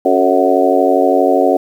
harmonic tone with a mistuned harmonic, 92.5 Hz, F#2, in tune, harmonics 3 / 4 / 5 / 6 / 7 / 8, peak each -16 / -16 / -16 / -16 / -16 / -16 dBFS, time 0.05-1.57 s, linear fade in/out 5 ms, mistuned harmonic 5, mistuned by -59 cents, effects 7-bit

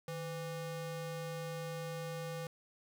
square ring-modulated tone, 330 Hz, E4, 2 cents sharp, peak -37 dBFS, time 0.08-2.47 s, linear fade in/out 2 ms, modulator 175 Hz, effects none

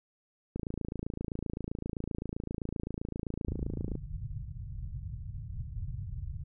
click train, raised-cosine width 3 ms, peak -22 dBFS, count 95, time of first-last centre 0.56-3.954 s, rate 27.7 Hz
white low-pass noise, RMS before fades -39 dBFS, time 3.47-6.44 s, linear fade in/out 10 ms, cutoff 140 Hz, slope 48 dB/octave
effects none

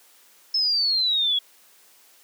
sine exponential sweep, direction down, 5274 to 3322 Hz, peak -19 dBFS, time 0.54-1.39 s, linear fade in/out 5 ms, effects white hiss -55 dBFS RMS until 2.23 s + high-pass 300 Hz 12 dB/octave

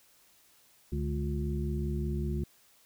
harmonic tone with a mistuned harmonic, 71 Hz, C#2, 42 cents sharp, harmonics 1 / 2 / 3 / 5, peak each -32 / -35 / -37 / -39 dBFS, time 0.92-2.44 s, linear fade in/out 5 ms, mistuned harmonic 2, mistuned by +68 cents, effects white hiss -63 dBFS RMS until 2.85 s

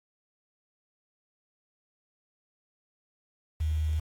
sine tone with quantisation, 77.78 Hz, D#2, in tune, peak -25 dBFS, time 3.6-4 s, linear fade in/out 10 ms, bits 8, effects AAC 64 kbps

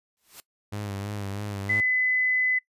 white noise with exponential growth, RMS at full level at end -40 dBFS, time 0.17-0.4 s, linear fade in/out 0 ms, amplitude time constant 50 ms
sawtooth tone with vibrato, 101.3 Hz, G#2, 43 cents flat, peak -27 dBFS, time 0.72-1.81 s, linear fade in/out 10 ms, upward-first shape sine, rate 3.1 Hz, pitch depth 51 cents each way
sine tone, 2013 Hz, B6, 33 cents sharp, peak -21 dBFS, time 1.69-2.59 s, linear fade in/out 10 ms
effects noise-tail reverb RT60 0.1 s tail -20 dB re dry + resampled to 32000 Hz

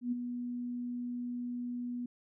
sine tone with ADSR envelope, 243.8 Hz, B3, 22 cents flat, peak -28 dBFS, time 0.01-2.06 s, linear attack 110 ms, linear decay 17 ms, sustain -7 dB, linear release 5 ms, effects none

